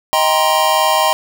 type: chord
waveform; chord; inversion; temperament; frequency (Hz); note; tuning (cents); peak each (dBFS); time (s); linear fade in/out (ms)
square; C minor seventh; first; just; 627.9 / 784.9 / 941.9 / 1046.5; Eb5 / G5 / Bb5 / C6; +16 / +2 / +18 / 0; -18; 0.13-1.13; 0
effects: none